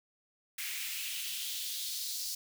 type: noise with high-pass filter sweep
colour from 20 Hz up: white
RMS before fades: -38 dBFS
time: 0.58-2.35 s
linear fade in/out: 5 ms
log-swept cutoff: 2100 to 4900 Hz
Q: 2.6
effects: none